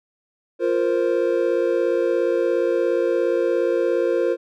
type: chord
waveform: triangle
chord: F suspended fourth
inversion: none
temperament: equal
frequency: 349.2 / 466.2 / 523.3 Hz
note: F4 / Bb4 / C5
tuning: 0 / 0 / 0 cents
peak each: -20 dBFS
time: 0.59-4.37 s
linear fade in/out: 50 ms
effects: none